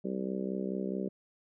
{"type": "harmonic tone", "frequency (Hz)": 64.7, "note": "C2", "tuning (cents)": -19, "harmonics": [3, 4, 5, 6, 7, 8, 9], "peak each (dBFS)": [-35, -41, -41, -38, -43, -45, -45], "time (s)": [0.04, 1.09], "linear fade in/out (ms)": 10, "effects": []}